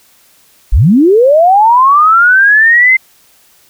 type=linear sweep; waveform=sine; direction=up; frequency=30.9 to 2093 Hz; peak=-3 dBFS; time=0.72-2.97 s; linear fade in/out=10 ms; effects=white hiss -47 dBFS RMS until 3.69 s